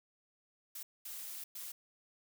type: noise bursts at uneven times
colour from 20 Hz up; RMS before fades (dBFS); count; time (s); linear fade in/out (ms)
blue; -45; 3; 0.75-0.83 / 1.05-1.44 / 1.55-1.72; 5
effects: none